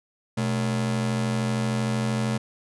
45% pulse ring-modulated tone, 170.2 Hz, F3, 44 cents flat, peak -20 dBFS, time 0.37-2.38 s, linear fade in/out 10 ms, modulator 46.5 Hz, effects resampled to 24000 Hz

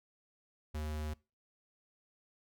square tone, 76.4 Hz, D#2, 31 cents flat, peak -37 dBFS, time 0.74-1.14 s, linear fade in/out 10 ms, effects noise-tail reverb RT60 0.3 s tail -23 dB re dry

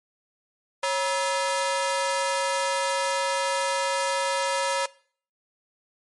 sawtooth ring-modulated tone, 754 Hz, F#5, 32 cents sharp, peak -16 dBFS, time 0.83-4.86 s, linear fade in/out 5 ms, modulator 206 Hz, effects noise-tail reverb RT60 0.5 s tail -21 dB re dry + MP3 48 kbps

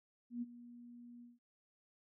sine tone with ADSR envelope, 240 Hz, B3, 49 cents flat, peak -36 dBFS, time 0.3-1.39 s, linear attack 120 ms, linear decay 28 ms, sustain -16 dB, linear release 170 ms, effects none

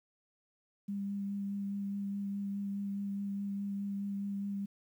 sine tone with vibrato, 199.8 Hz, G3, 33 cents sharp, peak -34 dBFS, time 0.88-4.66 s, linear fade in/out 10 ms, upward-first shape sine, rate 4.8 Hz, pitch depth 12 cents each way, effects 11-bit

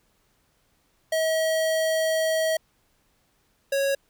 square tone pair in turn, 640 / 551.8 Hz, D#5 / C#5, +49 / -8 cents, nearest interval minor third, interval 257 cents, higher first, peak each -22 dBFS, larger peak neither, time 1.12-2.57 / 3.72-3.95 s, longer first, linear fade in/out 5 ms, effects pink hiss -67 dBFS RMS until 4.09 s

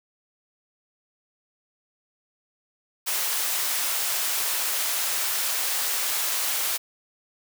white high-pass noise, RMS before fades -26 dBFS, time 3.06-6.78 s, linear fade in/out 20 ms, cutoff 610 Hz, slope 12 dB/octave, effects none

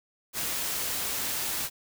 white noise, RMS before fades -31 dBFS, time 0.33-1.7 s, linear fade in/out 50 ms, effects none

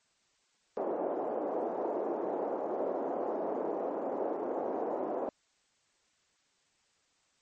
white band-pass noise, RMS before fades -34 dBFS, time 0.77-5.29 s, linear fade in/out 0 ms, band 300 to 690 Hz, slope 24 dB/octave, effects white hiss -72 dBFS RMS until 7.41 s + MP3 32 kbps

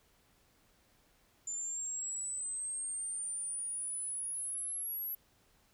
sine exponential sweep, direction up, 7110 to 11700 Hz, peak -36 dBFS, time 1.47-5.15 s, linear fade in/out 5 ms, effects pink hiss -69 dBFS RMS until 5.73 s

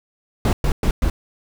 brown noise bursts, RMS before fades -17 dBFS, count 4, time 0.45-1.1 s, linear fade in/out 2 ms, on 80 ms, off 110 ms, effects none

